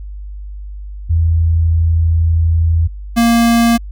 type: tone pair in turn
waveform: sine / square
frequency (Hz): 82.41 / 233.1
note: E2 / A#3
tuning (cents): 0 / 0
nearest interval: octave + tritone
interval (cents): 1800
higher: second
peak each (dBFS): -9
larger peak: neither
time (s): 1.09-2.88 / 3.16-3.78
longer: first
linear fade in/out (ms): 20
effects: added 50 Hz sine -25 dBFS peak until 3.91 s